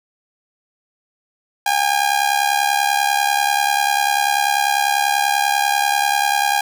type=tone with amplitude modulation; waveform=sawtooth; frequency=811 Hz; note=G#5; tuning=41 cents flat; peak=-8 dBFS; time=1.66-6.61 s; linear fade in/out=5 ms; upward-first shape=sine; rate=70.2 Hz; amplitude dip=75%; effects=none